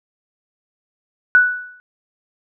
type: tone with exponential decay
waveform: sine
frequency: 1480 Hz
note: F#6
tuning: in tune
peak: -5 dBFS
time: 1.35-1.8 s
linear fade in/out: 0 ms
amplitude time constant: 96 ms
effects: none